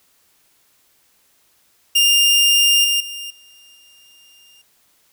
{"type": "tone with level steps", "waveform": "sawtooth", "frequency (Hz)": 2804, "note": "F7", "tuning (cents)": 6, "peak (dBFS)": [-8, -12, -25, -42, -44], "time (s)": [1.95, 4.62], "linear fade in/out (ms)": 10, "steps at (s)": [2.84, 3, 3.3, 3.75], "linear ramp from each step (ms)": 5, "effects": ["white hiss -59 dBFS RMS until 5.12 s"]}